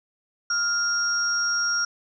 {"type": "tone pair together", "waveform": "sine", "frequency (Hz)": [1400, 5600], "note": ["F6", "F8"], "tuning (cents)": [4, 4], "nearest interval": "2 octaves", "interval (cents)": 2400, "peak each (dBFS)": [-24, -24], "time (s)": [0.5, 1.85], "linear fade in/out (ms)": 5, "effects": []}